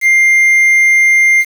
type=tone with quantisation; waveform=triangle; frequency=2100 Hz; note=C7; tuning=6 cents sharp; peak=-4 dBFS; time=0.01-1.45 s; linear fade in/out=50 ms; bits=5; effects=none